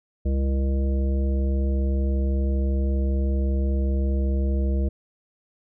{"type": "harmonic tone with a mistuned harmonic", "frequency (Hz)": 67.4, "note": "C#2", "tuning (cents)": -48, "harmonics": [1, 3, 5, 7, 9], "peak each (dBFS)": [-20, -30, -34, -37, -39], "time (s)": [0.25, 4.89], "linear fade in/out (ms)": 10, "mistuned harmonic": 3, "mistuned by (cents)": -21, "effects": []}